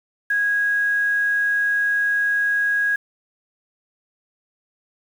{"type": "tone with quantisation", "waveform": "sine", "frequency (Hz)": 1650, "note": "G#6", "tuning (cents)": -12, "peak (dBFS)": -17, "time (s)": [0.3, 2.96], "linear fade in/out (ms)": 5, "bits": 7, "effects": []}